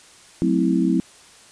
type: chord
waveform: sine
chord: F# half-diminished seventh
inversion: none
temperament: equal with one note detuned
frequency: 185 / 220 / 261.6 / 326.4 Hz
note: F#3 / A3 / C4 / E4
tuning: 0 / 0 / 0 / -17 cents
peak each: -21 / -25 / -21 / -21 dBFS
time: 0.42-1 s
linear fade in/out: 0 ms
effects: white hiss -48 dBFS RMS until 1.51 s + resampled to 22050 Hz